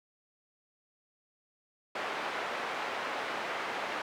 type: band-pass noise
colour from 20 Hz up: pink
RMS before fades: -36 dBFS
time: 1.95-4.02 s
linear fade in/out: 5 ms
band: 590 to 2200 Hz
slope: 12 dB/octave
effects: none